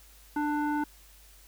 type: tone with low-pass filter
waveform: square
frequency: 296.4 Hz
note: D4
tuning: 16 cents sharp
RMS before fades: -29 dBFS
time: 0.36-0.84 s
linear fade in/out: 5 ms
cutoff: 1200 Hz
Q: 9.7
effects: added 50 Hz sine -55 dBFS peak until 1.47 s + white hiss -57 dBFS RMS until 1.47 s